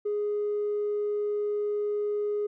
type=tone with tanh clipping; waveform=triangle; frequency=415.3 Hz; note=G#4; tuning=in tune; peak=-26 dBFS; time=0.05-2.47 s; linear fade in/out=10 ms; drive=5 dB; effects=none